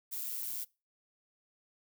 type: noise with amplitude modulation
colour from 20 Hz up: violet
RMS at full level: -36 dBFS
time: 0.11-0.65 s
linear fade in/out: 20 ms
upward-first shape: sine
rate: 119 Hz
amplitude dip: 55%
effects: noise-tail reverb RT60 0.3 s tail -24 dB re dry